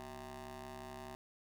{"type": "ring-modulated tone", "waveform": "15% pulse", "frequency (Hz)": 136.7, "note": "C#3", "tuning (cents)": -24, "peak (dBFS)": -37, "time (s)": [0, 1.15], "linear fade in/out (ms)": 0, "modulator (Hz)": 511, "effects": []}